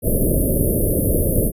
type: band-stop noise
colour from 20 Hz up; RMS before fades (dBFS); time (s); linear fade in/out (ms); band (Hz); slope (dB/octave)
pink; -17; 0.02-1.52; 50; 620 to 9900; 96
effects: resampled to 32000 Hz